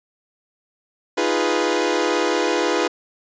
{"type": "chord", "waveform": "sawtooth", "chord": "F half-diminished seventh", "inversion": "third", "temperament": "equal", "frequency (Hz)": [311.1, 349.2, 415.3, 493.9], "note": ["Eb4", "F4", "Ab4", "Cb5"], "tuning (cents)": [0, 0, 0, 0], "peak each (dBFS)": [-21, -19, -20, -19], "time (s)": [1.17, 2.88], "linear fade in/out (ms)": 10, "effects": ["resampled to 16000 Hz"]}